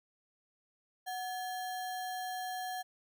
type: tone with sample-and-hold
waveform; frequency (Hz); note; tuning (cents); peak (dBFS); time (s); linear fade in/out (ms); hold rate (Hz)
sine; 740; F#5; 0; -36; 1.06-2.83; 20; 2450
effects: none